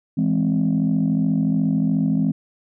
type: chord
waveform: sine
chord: E augmented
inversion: none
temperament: equal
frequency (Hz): 164.81 / 207.7 / 261.6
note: E3 / G#3 / B#3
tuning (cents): 0 / 0 / 0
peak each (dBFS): -20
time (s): 0.17-2.32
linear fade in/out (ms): 10
effects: tanh soft clip ceiling -11 dBFS